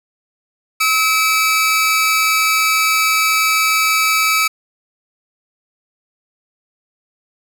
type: tone pair together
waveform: sawtooth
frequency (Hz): 1289.5 / 2305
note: E6 / D7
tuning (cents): -39 / -33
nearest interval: minor seventh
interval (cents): 1006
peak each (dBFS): -12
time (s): 0.8-4.48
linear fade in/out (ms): 10
effects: none